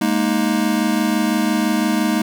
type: chord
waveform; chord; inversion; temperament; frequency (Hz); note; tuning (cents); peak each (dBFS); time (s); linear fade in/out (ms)
square; Ab suspended second; none; just; 207.7 / 233.6 / 311.5; Ab3 / Bb3 / Eb4; 0 / +4 / +2; -21; 0.01-2.22; 5
effects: none